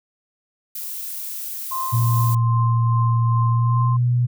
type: noise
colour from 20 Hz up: violet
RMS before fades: -30 dBFS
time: 0.75-2.35 s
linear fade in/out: 5 ms
type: tone with tremolo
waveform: sine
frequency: 1047 Hz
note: C6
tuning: 1 cent sharp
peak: -22 dBFS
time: 1.71-3.97 s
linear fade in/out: 10 ms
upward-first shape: triangle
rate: 2.5 Hz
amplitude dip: 50%
type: tone with pitch glide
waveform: sine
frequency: 116.7 to 122.15 Hz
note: A#2 to B2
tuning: +2 to -19 cents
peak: -15 dBFS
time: 1.92-4.27 s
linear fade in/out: 20 ms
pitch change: +79 cents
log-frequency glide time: 3.48-3.91 s
effects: none